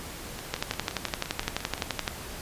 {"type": "two click trains", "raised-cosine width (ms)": 0.2, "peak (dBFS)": [-18, -9], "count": [9, 19], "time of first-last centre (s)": [[0.39, 1.779], [0.54, 2.078]], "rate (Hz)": [5.76, 11.7], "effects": ["pink hiss -40 dBFS RMS until 2.41 s", "resampled to 32000 Hz"]}